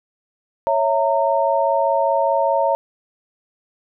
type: chord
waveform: sine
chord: A# diminished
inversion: first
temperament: equal with one note detuned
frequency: 554.4 / 659.3 / 919 Hz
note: C#5 / E5 / A#5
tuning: 0 / 0 / -25 cents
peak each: -19 / -20 / -19 dBFS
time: 0.67-2.75 s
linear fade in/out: 0 ms
effects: none